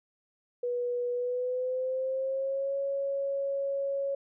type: tone with pitch glide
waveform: sine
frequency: 487.4 to 553.4 Hz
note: B4 to C#5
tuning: -23 to -3 cents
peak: -28 dBFS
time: 0.63-4.15 s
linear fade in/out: 5 ms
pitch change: +220 cents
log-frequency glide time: 1.12-2.76 s
effects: none